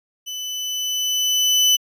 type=tone with level ramp; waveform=30% pulse; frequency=3000 Hz; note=F#7; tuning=23 cents sharp; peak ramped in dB=-25 to -9 dBFS; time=0.26-1.77 s; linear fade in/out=20 ms; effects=resampled to 32000 Hz